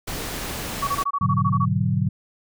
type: noise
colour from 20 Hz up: pink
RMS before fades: -30 dBFS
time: 0.07-1.04 s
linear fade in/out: 10 ms
type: tone bursts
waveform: sine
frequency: 1129 Hz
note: C#6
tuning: 31 cents sharp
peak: -20 dBFS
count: 11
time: 0.82-1.654 s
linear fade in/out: 10 ms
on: 54 ms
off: 24 ms
type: chord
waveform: sine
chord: G# half-diminished seventh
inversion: none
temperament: equal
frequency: 103.83 / 123.47 / 146.83 / 185 Hz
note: G#2 / B2 / D3 / F#3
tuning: 0 / 0 / 0 / 0 cents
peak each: -24 / -25 / -24 / -24 dBFS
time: 1.21-2.09 s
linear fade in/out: 5 ms
effects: none